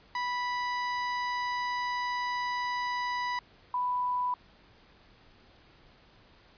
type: tone pair in turn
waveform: 30% pulse / sine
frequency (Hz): 984 / 990.8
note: B5 / B5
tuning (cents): -7 / +5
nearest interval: unison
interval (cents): 12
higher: second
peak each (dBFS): -27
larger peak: neither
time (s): 0.15-3.39 / 3.74-4.34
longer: first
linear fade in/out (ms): 2
effects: pink hiss -59 dBFS RMS until 6.57 s + resampled to 11025 Hz